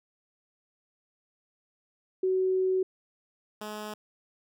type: tone pair in turn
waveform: sine / 10% pulse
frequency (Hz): 374.7 / 211.9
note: F#4 / G#3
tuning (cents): +22 / +35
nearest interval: minor seventh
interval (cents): 987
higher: first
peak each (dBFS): -23 / -28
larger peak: first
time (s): 2.23-2.83 / 3.61-3.94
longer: first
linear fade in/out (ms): 5
effects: none